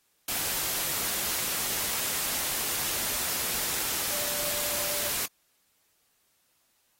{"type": "tone in noise", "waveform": "sine", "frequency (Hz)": 587.3, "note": "D5", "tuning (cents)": 0, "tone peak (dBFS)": -40, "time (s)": [4.1, 5.1], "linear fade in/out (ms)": 5, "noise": "white", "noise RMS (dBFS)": -30, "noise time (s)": [0.28, 5.26], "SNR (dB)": -13, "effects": ["white hiss -70 dBFS RMS until 6.99 s", "AAC 48 kbps"]}